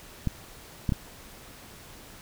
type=clicks; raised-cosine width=5 ms; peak=-13 dBFS; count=3; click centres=0.273 / 0.892 / 0.922 s; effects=pink hiss -48 dBFS RMS until 2.21 s